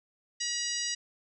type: harmonic tone with a mistuned harmonic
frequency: 960 Hz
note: B5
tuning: 49 cents flat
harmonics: 2 / 3 / 4 / 5 / 6 / 7 / 8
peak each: -39 / -39 / -40 / -36 / -35 / -42 / -40 dBFS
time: 0.4-0.95 s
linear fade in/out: 10 ms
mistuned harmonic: 8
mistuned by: +44 cents
effects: none